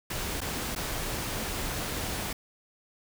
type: noise with dropouts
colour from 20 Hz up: pink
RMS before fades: -33 dBFS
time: 0.1-2.33 s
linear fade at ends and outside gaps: 5 ms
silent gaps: 0.406-0.414 / 0.751-0.76 s
effects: none